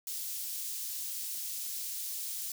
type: high-pass noise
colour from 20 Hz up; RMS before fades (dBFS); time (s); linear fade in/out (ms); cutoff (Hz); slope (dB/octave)
white; -38; 0.07-2.52; 2; 4700; 12
effects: none